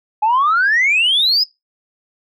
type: exponential sweep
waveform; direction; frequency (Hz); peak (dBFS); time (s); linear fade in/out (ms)
sine; up; 830.6 to 5160; -10; 0.22-1.44; 10
effects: noise-tail reverb RT60 0.2 s tail -22 dB re dry + tanh soft clip ceiling -8 dBFS